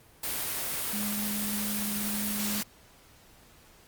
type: tone in noise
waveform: sine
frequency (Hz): 208.2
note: G#3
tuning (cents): +5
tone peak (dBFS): -32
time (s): 0.93-2.61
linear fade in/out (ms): 5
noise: white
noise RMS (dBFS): -32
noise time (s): 0.23-2.63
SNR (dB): -3
effects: pink hiss -57 dBFS RMS until 3.87 s + Opus 32 kbps